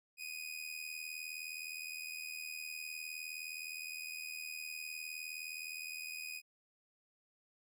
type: tone with amplitude modulation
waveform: sawtooth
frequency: 2491 Hz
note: D#7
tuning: 1 cent sharp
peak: -36 dBFS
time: 0.17-6.42 s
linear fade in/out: 50 ms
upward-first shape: sine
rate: 79.5 Hz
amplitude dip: 70%
effects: none